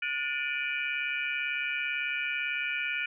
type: tone cluster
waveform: sine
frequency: 1448 / 1772 / 2335 / 2473 / 2935 Hz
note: F#6 / A6 / D7 / D#7 / F#7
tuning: -38 / +12 / -11 / -11 / -15 cents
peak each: -35 / -39 / -34 / -34 / -40 dBFS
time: 0.02-3.06 s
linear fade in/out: 5 ms
effects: none